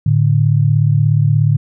sine tone pair together, 110 / 146.83 Hz, A2 / D3, 0 / 0 cents, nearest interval perfect fourth, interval 500 cents, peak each -12 dBFS, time 0.06-1.57 s, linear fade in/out 5 ms, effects none

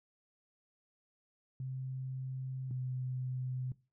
sine tone pair in turn, 130.81 / 127.97 Hz, C3 / C3, 0 / -38 cents, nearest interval unison, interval 38 cents, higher first, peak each -37 / -35 dBFS, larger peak second, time 1.6-2.71 / 2.71-3.72 s, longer first, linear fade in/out 2 ms, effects noise-tail reverb RT60 0.3 s tail -19 dB re dry

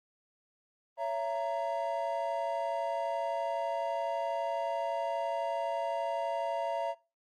triangle chord, A# diminished, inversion first, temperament just, 559.4 / 671.3 / 932.3 Hz, C#5 / E5 / A#5, +16 / +31 / 0 cents, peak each -35 / -32 / -34 dBFS, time 0.97-6.95 s, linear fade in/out 50 ms, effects noise-tail reverb RT60 0.3 s tail -21 dB re dry + Opus 32 kbps

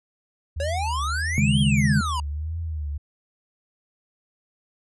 sine tone with vibrato, 77.78 Hz, D#2, in tune, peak -26 dBFS, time 0.56-2.98 s, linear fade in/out 10 ms, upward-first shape triangle, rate 1.6 Hz, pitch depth 140 cents each way
square exponential two-way sweep, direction up then down, 543 to 3302 to 937 Hz, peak -26 dBFS, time 0.6-2.2 s, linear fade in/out 2 ms, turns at 1.6 s
sine chord, C# suspended second, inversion none, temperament equal, 138.59 / 155.56 / 207.7 Hz, C#3 / D#3 / G#3, 0 / 0 / 0 cents, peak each -21 / -24 / -21 dBFS, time 1.38-2.01 s, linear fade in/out 0 ms
effects resampled to 24000 Hz

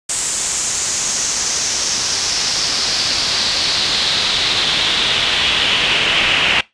brown noise with band-pass filter sweep, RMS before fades -17 dBFS, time 0.09-6.61 s, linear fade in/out 5 ms, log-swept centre 7800 to 2700 Hz, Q 3.5, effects noise-tail reverb RT60 0.2 s tail -21 dB re dry + resampled to 22050 Hz

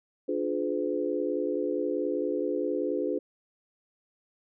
sine chord, D diminished seventh, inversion none, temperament just, 293.7 / 352.4 / 422.9 / 507.5 Hz, D4 / F4 / Ab4 / Cb5, 0 / +16 / +31 / +47 cents, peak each -32 dBFS, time 0.28-3.19 s, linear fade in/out 10 ms, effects none

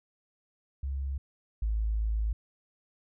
sine tone pair in turn, 68.1 / 54.05 Hz, C#2 / A1, -30 / -30 cents, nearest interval major third, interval 400 cents, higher first, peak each -30 / -26 dBFS, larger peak second, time 0.83-1.18 / 1.62-2.33 s, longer second, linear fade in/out 5 ms, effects none

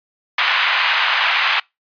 white band-pass noise, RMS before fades -17 dBFS, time 0.38-1.6 s, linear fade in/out 5 ms, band 890 to 3100 Hz, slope 24 dB/octave, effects noise-tail reverb RT60 0.2 s tail -25 dB re dry + resampled to 11025 Hz

